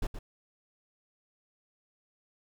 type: noise with echo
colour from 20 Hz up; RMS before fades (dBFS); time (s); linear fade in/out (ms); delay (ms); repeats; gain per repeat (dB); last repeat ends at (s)
brown; -30; 0.02-0.07; 5; 120; 1; -9; 0.19
effects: none